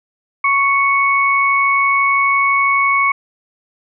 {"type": "tone pair together", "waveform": "sine", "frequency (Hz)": [1108.7, 2217], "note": ["C#6", "C#7"], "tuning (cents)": [0, 0], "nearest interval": "octave", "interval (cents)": 1200, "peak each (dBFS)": -14, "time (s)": [0.44, 3.12], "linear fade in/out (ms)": 5, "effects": []}